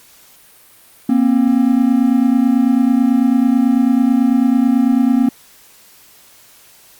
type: tone pair together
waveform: triangle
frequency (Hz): 237.2 / 266.3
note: A#3 / C4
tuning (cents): +30 / +31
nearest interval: major second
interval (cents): 201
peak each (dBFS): -11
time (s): 1.09-5.29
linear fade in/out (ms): 5
effects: white hiss -46 dBFS RMS until 6.99 s + Opus 48 kbps